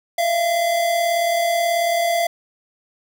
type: tone pair together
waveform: square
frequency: 645 / 683.4 Hz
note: E5 / F5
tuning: -38 / -38 cents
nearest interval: minor second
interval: 100 cents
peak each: -28 / -18 dBFS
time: 0.18-2.27 s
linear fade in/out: 5 ms
effects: 8-bit